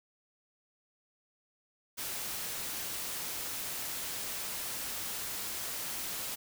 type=noise; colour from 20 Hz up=white; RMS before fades=-38 dBFS; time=1.97-6.36 s; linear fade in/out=20 ms; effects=none